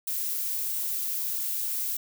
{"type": "noise", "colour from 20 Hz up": "violet", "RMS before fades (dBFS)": -30, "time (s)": [0.07, 1.97], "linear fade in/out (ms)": 5, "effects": []}